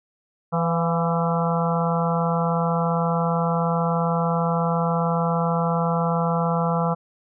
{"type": "harmonic tone with a mistuned harmonic", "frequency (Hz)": 167.1, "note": "E3", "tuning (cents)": 24, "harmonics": [1, 3, 4, 5, 6, 7, 8], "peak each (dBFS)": [-22, -27, -28, -29, -30, -30, -31], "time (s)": [0.52, 6.95], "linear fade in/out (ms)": 20, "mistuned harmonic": 4, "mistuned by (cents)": 44, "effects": []}